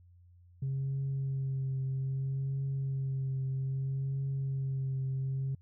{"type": "tone with vibrato", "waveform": "sine", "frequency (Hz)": 134.6, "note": "C3", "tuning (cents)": 49, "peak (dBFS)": -29, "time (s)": [0.62, 5.55], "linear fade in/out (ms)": 5, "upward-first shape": "triangle", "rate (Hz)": 0.62, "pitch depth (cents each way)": 25, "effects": ["tanh soft clip ceiling -28 dBFS", "added 88 Hz sine -56 dBFS peak until 5.61 s"]}